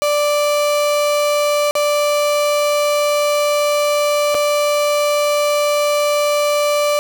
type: tone with dropouts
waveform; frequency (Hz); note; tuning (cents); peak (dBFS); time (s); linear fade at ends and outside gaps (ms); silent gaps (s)
35% pulse; 587.3; D5; 0; -12; 0.02-6.99; 0; 1.71-1.753 / 4.345-4.35
effects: 7-bit